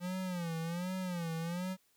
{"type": "tone with vibrato", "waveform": "square", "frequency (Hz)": 174.61, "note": "F3", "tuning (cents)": 0, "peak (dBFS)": -36, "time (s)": [0, 1.77], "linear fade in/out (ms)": 50, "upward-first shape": "sine", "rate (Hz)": 1.3, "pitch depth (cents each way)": 120, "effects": ["white hiss -72 dBFS RMS until 1.96 s"]}